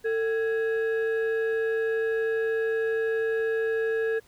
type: tone pair together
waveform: sine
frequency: 447.9 / 1661.2 Hz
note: A4 / G#6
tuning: +31 / 0 cents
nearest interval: octave + major seventh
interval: 2269 cents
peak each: -22 / -30 dBFS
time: 0.04-4.2 s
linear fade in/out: 20 ms
effects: tanh soft clip ceiling -21 dBFS + pink hiss -59 dBFS RMS until 4.27 s